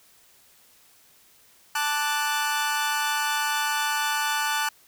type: chord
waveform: sawtooth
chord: D major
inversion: second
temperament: equal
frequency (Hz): 880 / 1174.7 / 1480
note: A5 / D6 / F#6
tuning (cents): 0 / 0 / 0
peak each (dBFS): -23 / -27 / -24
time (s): 1.75-4.69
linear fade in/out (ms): 5
effects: white hiss -57 dBFS RMS until 4.87 s